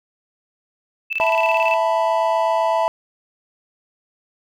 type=tone with tremolo; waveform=sine; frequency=2636 Hz; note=E7; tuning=1 cent flat; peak=-18 dBFS; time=1.1-1.77 s; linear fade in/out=20 ms; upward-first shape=square; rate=18 Hz; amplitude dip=80%
type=chord; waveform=triangle; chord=E suspended fourth; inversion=none; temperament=equal; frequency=659.3 / 880 / 987.8 Hz; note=E5 / A5 / B5; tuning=0 / 0 / 0 cents; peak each=-17 / -19 / -20 dBFS; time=1.2-2.88 s; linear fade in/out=0 ms
effects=none